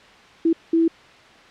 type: tone bursts at uneven times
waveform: sine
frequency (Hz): 329.6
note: E4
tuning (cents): 0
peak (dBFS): -14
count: 2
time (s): 0.45-0.53 / 0.73-0.88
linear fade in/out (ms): 5
effects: white hiss -47 dBFS RMS until 1.5 s + low-pass 3000 Hz 12 dB/octave